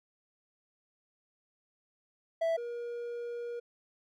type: tone pair in turn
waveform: triangle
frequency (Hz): 659.3 / 475.6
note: E5 / A#4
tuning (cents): 0 / +35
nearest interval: tritone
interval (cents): 565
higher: first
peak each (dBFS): -25 / -34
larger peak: first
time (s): 2.41-2.57 / 2.57-3.6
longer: second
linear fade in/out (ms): 10
effects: none